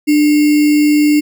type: tone with sample-and-hold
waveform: sine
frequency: 297.5 Hz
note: D4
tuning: 22 cents sharp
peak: -7 dBFS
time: 0.07-1.21 s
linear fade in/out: 20 ms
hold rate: 2450 Hz
effects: none